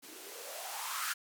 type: noise with band-pass filter sweep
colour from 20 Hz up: violet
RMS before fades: -41 dBFS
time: 0.02-1.14 s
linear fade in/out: 20 ms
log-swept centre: 270 to 1500 Hz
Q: 5.5
effects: none